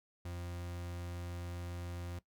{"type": "tone", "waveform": "40% pulse", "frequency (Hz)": 87.31, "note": "F2", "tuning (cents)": 0, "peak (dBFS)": -40, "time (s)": [0.25, 2.19], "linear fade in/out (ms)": 5, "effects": ["noise-tail reverb RT60 0.1 s tail -17 dB re dry"]}